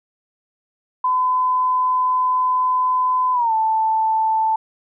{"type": "tone with pitch glide", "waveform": "sine", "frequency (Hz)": [1013, 881.9], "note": ["B5", "A5"], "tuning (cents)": [44, 4], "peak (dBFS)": -15, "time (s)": [1.04, 4.56], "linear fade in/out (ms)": 5, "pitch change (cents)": -240, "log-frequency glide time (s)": [3.33, 3.53], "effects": []}